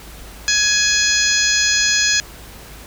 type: harmonic tone with a mistuned harmonic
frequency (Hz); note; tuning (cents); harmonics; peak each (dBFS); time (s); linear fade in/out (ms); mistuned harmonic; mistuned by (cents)
837; G#5; +13; 2 / 3 / 4 / 5 / 6 / 7 / 8; -19 / -23 / -24 / -22 / -21 / -23 / -20; 0.48-2.2; 0; 7; +31
effects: added 54 Hz sine -39 dBFS peak until 2.86 s + pink hiss -39 dBFS RMS until 2.86 s